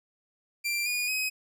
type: tone with pitch steps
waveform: sawtooth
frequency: 2365 / 2446 / 2529 Hz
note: D7 / D#7 / D#7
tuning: +12 / -30 / +28 cents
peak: -24 dBFS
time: 0.64-1.3 s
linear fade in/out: 20 ms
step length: 220 ms
effects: none